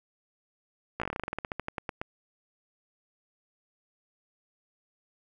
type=slowing click train; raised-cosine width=0.5 ms; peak=-17 dBFS; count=20; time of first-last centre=1-2.015 s; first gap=16 ms; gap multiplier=1.12; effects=9-bit